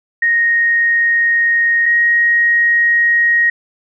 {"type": "tone pair in turn", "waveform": "sine", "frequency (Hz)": [1864.7, 1879.8], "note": ["A#6", "A#6"], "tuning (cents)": [0, 14], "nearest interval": "unison", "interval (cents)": 14, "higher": "second", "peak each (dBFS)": [-10, -9], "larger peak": "second", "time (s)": [[0.22, 1.86], [1.86, 3.5]], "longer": "neither", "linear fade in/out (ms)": 5, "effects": []}